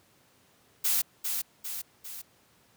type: noise with echo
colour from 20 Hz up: blue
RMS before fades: -26 dBFS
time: 0.84-1.02 s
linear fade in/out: 10 ms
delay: 400 ms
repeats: 3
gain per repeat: -5 dB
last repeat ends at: 2.22 s
effects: pink hiss -63 dBFS RMS until 2.76 s + high-pass 100 Hz 12 dB/octave